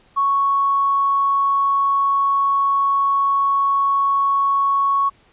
triangle tone with tanh clipping, 1108.7 Hz, C#6, in tune, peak -14 dBFS, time 0.16-5.1 s, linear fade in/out 20 ms, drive 2 dB, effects pink hiss -55 dBFS RMS until 5.32 s + resampled to 8000 Hz

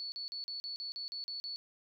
sine tone bursts, 4435 Hz, C#8, in tune, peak -38 dBFS, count 10, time 0-1.56 s, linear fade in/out 0 ms, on 120 ms, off 40 ms, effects none

